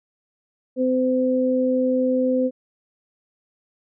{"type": "tone pair together", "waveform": "sine", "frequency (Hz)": [256.2, 512.1], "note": ["C4", "C5"], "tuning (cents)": [-36, -37], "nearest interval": "octave", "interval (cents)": 1199, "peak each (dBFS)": -20, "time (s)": [0.76, 2.51], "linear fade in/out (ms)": 50, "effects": []}